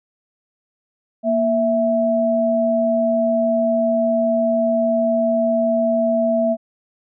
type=tone pair together; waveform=sine; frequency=234.3 / 659.3 Hz; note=A#3 / E5; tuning=+9 / 0 cents; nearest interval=octave + tritone; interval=1791 cents; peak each=-20 / -16 dBFS; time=1.23-6.57 s; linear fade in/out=50 ms; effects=none